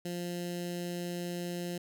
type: tone with notch filter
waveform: 15% pulse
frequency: 175 Hz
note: F3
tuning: 4 cents sharp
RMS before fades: -37 dBFS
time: 0.05-1.78 s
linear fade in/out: 5 ms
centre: 1100 Hz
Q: 0.51
effects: none